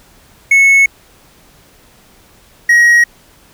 triangle tone pair in turn, 2200 / 1894.3 Hz, C#7 / A#6, -14 / +27 cents, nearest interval minor third, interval 259 cents, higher first, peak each -3 dBFS, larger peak neither, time 0.51-0.86 / 2.69-3.04 s, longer neither, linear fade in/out 5 ms, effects pink hiss -46 dBFS RMS until 3.53 s

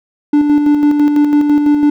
triangle tone with tremolo, 293.7 Hz, D4, in tune, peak -4 dBFS, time 0.33-1.9 s, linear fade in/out 5 ms, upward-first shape square, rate 6 Hz, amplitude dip 40%, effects none

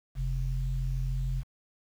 sine tone pair together, 44.31 / 131.1 Hz, F1 / C3, +26 / +4 cents, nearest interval octave + perfect fifth, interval 1878 cents, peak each -29 / -32 dBFS, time 0.15-1.44 s, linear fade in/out 50 ms, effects 9-bit

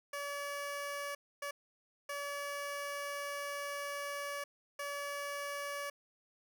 15% pulse tone bursts at uneven times, 571 Hz, D5, 49 cents flat, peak -32 dBFS, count 4, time 0.13-1.15 / 1.42-1.51 / 2.09-4.44 / 4.79-5.9 s, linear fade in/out 5 ms, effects none

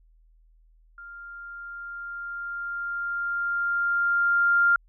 sine tone with level ramp, 1396.9 Hz, F6, in tune, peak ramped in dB -40 to -16 dBFS, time 0.98-4.76 s, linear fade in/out 2 ms, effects added 40 Hz sine -55 dBFS peak until 4.88 s

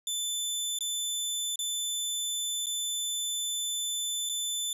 20% pulse tone with dropouts, 3520 Hz, A7, in tune, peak -24 dBFS, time 0.07-4.73 s, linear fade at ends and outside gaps 2 ms, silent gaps 0.788-0.807 / 1.558-1.59 / 2.66-2.667 / 4.291-4.295 s, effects none

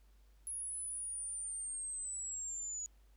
sine linear sweep, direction down, 10550 to 6810 Hz, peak -39 dBFS, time 0.47-2.86 s, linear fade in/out 0 ms, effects added 50 Hz sine -61 dBFS peak until 3.16 s + pink hiss -75 dBFS RMS until 3.16 s

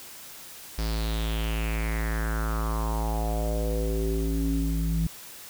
square tone with low-pass filter sweep, 55.1 Hz, A1, 3 cents sharp, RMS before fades -27 dBFS, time 0.78-5.07 s, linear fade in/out 5 ms, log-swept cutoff 5100 to 180 Hz, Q 4.8, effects white hiss -44 dBFS RMS until 5.49 s

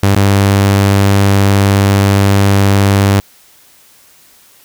sawtooth tone with dropouts, 99.2 Hz, G2, 21 cents sharp, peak -3 dBFS, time 0.03-3.2 s, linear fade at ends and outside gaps 0 ms, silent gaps 0.148-0.164 s, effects white hiss -45 dBFS RMS until 4.64 s

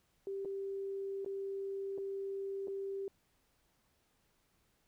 sine tone with dropouts, 392 Hz, G4, in tune, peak -37 dBFS, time 0.27-3.08 s, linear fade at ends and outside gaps 1 ms, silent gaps 0.449-0.455 / 1.247-1.261 / 1.978-1.983 / 2.673-2.681 s, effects pink hiss -75 dBFS RMS until 4.87 s

